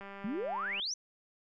click train, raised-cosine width 0.5 ms, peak -32 dBFS, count 157, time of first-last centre 0.01-0.798 s, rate 198 Hz
sine exponential sweep, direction up, 186.2 to 6272 Hz, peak -33 dBFS, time 0.24-0.94 s, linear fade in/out 5 ms
effects none

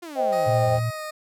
sawtooth exponential sweep, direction down, 360 to 74.9 Hz, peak -31 dBFS, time 0.02-0.8 s, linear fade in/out 10 ms
sine chord, C minor, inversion none, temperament just, 523.3 / 627.9 / 784.9 Hz, C5 / Eb5 / G5, 0 / +16 / +2 cents, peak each -24 dBFS, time 0.15-0.8 s, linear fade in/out 50 ms
20% pulse tone with vibrato, 622.3 Hz, D#5, in tune, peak -26 dBFS, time 0.32-1.11 s, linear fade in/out 10 ms, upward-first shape sine, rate 2.3 Hz, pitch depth 18 cents each way
sine tone, 115.3 Hz, A#2, 19 cents flat, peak -22 dBFS, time 0.46-0.91 s, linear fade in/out 20 ms
effects none

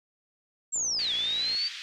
sine linear two-way sweep, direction down then up, 7640 to 3290 to 4656 Hz, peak -26 dBFS, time 0.72-1.69 s, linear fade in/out 20 ms, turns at 1.13 s
click train, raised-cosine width 1 ms, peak -35 dBFS, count 47, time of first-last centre 0.76-1.549 s, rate 58.3 Hz
white band-pass noise, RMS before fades -40 dBFS, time 0.99-1.82 s, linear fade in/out 0 ms, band 1800 to 4400 Hz, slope 24 dB/octave
effects none

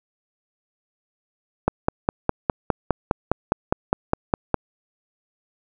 click train, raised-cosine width 1 ms, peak -3 dBFS, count 15, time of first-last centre 1.68-4.543 s, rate 4.89 Hz, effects none

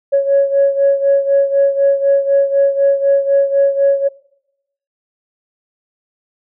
sine beating tone pair, 554.4 / 558.4 Hz, C#5 / C#5, 0 / +13 cents, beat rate 4 Hz, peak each -10 / -15 dBFS, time 0.12-4.09 s, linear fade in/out 20 ms, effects noise-tail reverb RT60 0.8 s tail -21 dB re dry + tanh soft clip ceiling -4 dBFS

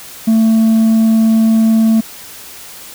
triangle tone with hard clipping, 222.7 Hz, A3, 21 cents sharp, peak -6 dBFS, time 0.27-2.01 s, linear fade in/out 10 ms, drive 1 dB, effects white hiss -33 dBFS RMS until 2.94 s

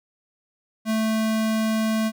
square tone, 220 Hz, A3, in tune, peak -21 dBFS, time 0.85-2.12 s, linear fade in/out 50 ms, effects none

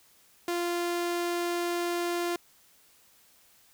sawtooth tone, 347.2 Hz, F4, 10 cents flat, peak -24 dBFS, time 0.48-2.36 s, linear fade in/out 2 ms, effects white hiss -61 dBFS RMS until 3.73 s

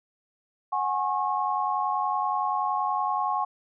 sine chord, F# suspended second, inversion none, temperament equal with one note detuned, 740 / 830.6 / 1087.2 Hz, F#5 / G#5 / C#6, 0 / 0 / -34 cents, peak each -30 / -28 / -27 dBFS, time 0.72-3.45 s, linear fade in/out 10 ms, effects none

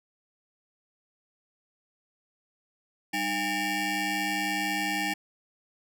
20% pulse ring-modulated tone, 502 Hz, B4, 28 cents sharp, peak -19 dBFS, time 3.13-5.14 s, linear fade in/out 10 ms, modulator 1310 Hz, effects none

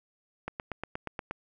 click train, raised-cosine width 0.5 ms, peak -19 dBFS, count 8, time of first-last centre 0.48-1.31 s, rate 8.43 Hz, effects none

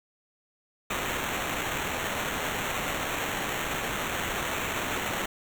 white noise with sample-and-hold, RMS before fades -31 dBFS, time 0.9-5.26 s, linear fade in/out 5 ms, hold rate 4900 Hz, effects none

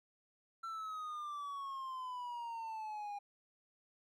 triangle exponential sweep, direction down, 1351 to 808 Hz, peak -39 dBFS, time 0.63-3.19 s, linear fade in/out 10 ms, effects none

